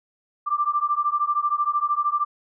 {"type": "beating tone pair", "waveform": "sine", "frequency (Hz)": [1174.7, 1187.7], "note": ["D6", "D6"], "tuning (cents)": [0, 19], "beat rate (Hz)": 13, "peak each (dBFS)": -23, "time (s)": [0.46, 2.25], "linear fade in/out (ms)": 20, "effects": []}